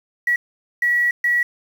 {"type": "tone bursts at uneven times", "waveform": "triangle", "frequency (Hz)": 1929, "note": "B6", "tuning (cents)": -41, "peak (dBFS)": -11, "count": 3, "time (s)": [[0.27, 0.36], [0.82, 1.11], [1.24, 1.43]], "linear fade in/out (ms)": 5, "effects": ["tanh soft clip ceiling -13 dBFS", "7-bit"]}